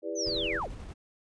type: chord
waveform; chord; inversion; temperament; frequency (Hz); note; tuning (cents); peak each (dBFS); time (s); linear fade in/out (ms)
sine; E dominant seventh; none; equal with one note detuned; 329.6 / 404.6 / 493.9 / 587.3; E4 / G#4 / B4 / D5; 0 / -45 / 0 / 0; -37; 0.02-0.61; 50
type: linear sweep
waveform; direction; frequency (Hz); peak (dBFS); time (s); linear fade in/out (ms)
sine; down; 6350 to 214; -30; 0.15-0.69; 50
type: noise with tremolo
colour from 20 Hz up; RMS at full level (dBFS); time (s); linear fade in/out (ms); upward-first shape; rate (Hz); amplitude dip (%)
brown; -40; 0.25-0.94; 20; square; 11; 30
effects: resampled to 22050 Hz